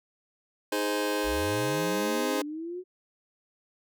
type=chord; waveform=sawtooth; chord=Ab major; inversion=second; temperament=just; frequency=311.5 / 415.3 / 519.1 Hz; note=Eb4 / Ab4 / C5; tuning=+2 / 0 / -14 cents; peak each=-27 dBFS; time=0.72-2.42 s; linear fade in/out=5 ms
type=linear sweep; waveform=sine; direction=up; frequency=43.65 to 372.7 Hz; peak=-33 dBFS; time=1.23-2.84 s; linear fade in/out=50 ms
effects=none